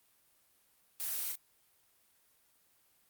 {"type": "noise with echo", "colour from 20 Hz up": "blue", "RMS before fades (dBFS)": -38, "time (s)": [1, 1.32], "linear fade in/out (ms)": 0, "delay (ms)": 35, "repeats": 1, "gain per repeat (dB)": -3, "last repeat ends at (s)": 1.355, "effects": ["white hiss -70 dBFS RMS until 3.09 s", "Opus 32 kbps"]}